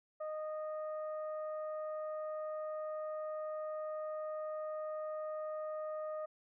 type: tone with frequency modulation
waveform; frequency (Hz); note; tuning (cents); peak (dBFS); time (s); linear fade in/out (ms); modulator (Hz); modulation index
sine; 618; D#5; -12; -37; 0.2-6.26; 10; 618; 0.65
effects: none